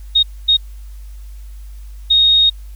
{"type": "tone bursts at uneven times", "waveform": "sine", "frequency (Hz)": 3729, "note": "A#7", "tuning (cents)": 0, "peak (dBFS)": -8, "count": 3, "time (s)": [[0.15, 0.23], [0.48, 0.57], [2.1, 2.5]], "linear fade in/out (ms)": 10, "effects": ["added 50 Hz sine -30 dBFS peak until 2.75 s", "white hiss -52 dBFS RMS until 2.75 s"]}